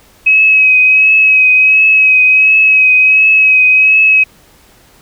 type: tone with vibrato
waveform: sine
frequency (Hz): 2548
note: D#7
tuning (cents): +41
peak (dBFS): -4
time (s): 0.26-4.24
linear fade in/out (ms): 10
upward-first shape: triangle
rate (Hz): 1.4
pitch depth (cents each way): 30
effects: pink hiss -45 dBFS RMS until 5.01 s